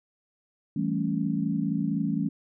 sine chord, A dominant seventh, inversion second, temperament equal, 164.81 / 196 / 220 / 277.2 Hz, E3 / G3 / A3 / C#4, 0 / 0 / 0 / 0 cents, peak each -30 dBFS, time 0.76-2.29 s, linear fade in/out 5 ms, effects none

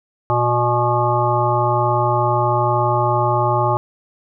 harmonic tone with a mistuned harmonic, 121.1 Hz, B2, 34 cents flat, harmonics 1 / 3 / 5 / 7 / 9 / 10, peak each -20 / -23 / -22 / -19 / -22 / -25 dBFS, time 0.3-3.77 s, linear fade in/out 0 ms, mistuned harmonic 1, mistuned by -16 cents, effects none

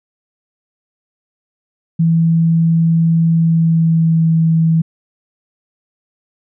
sine tone with pitch glide, 164.81 to 162.63 Hz, E3 to E3, 0 to -23 cents, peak -9 dBFS, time 1.99-4.82 s, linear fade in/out 10 ms, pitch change -23 cents, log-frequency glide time 3.32-4.32 s, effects none

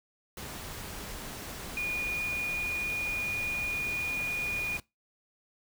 sine tone in noise, 2445 Hz, D#7, 31 cents flat, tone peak -29 dBFS, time 1.77-4.77 s, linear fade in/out 2 ms, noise pink, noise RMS -41 dBFS, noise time 0.37-4.8 s, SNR +9 dB, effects noise-tail reverb RT60 0.2 s tail -21 dB re dry

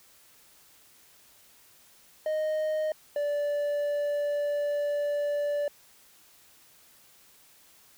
triangle tone pair in turn, 620 / 582 Hz, D#5 / D5, -6 / -16 cents, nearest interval minor second, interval 110 cents, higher first, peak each -24 dBFS, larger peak neither, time 2.26-2.92 / 3.16-5.68 s, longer second, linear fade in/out 2 ms, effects white hiss -58 dBFS RMS until 7.97 s

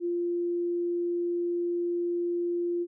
sine tone, 347.4 Hz, F4, 9 cents flat, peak -26 dBFS, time 0-2.87 s, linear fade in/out 50 ms, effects none

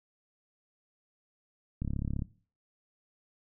click train, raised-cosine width 5 ms, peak -21 dBFS, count 15, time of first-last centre 1.82-2.221 s, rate 34.9 Hz, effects noise-tail reverb RT60 0.4 s tail -18 dB re dry

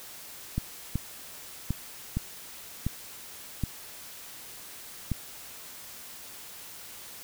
clicks, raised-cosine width 5 ms, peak -15 dBFS, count 7, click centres 0.58 / 0.956 / 1.706 / 2.17 / 2.866 / 3.637 / 5.117 s, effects white hiss -45 dBFS RMS until 7.23 s

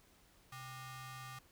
sawtooth ring-modulated tone, 659.3 Hz, E5, in tune, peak -40 dBFS, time 0.52-1.39 s, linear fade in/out 5 ms, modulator 531 Hz, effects pink hiss -67 dBFS RMS until 1.51 s

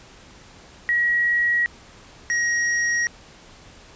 sine / square tone pair in turn, 1909 / 1890.3 Hz, A#6 / A#6, +41 / +24 cents, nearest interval unison, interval 17 cents, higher first, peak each -17 / -20 dBFS, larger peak first, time 0.89-1.66 / 2.3-3.07 s, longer neither, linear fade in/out 0 ms, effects pink hiss -47 dBFS RMS until 3.95 s + resampled to 16000 Hz

